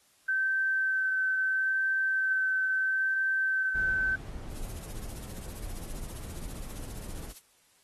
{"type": "tone with vibrato", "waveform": "sine", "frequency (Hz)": 1543, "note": "G6", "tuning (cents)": -28, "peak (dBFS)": -25, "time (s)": [0.28, 4.16], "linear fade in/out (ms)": 10, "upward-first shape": "sine", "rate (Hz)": 0.76, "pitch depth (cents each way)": 11}
{"type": "noise", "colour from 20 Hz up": "brown", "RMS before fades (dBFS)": -40, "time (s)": [3.74, 7.33], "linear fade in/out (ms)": 20}
{"type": "noise with tremolo", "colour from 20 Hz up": "blue", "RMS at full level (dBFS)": -43, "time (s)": [4.49, 7.42], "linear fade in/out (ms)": 50, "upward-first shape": "triangle", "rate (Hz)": 15, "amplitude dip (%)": 90}
{"effects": ["white hiss -65 dBFS RMS until 7.83 s", "AAC 32 kbps"]}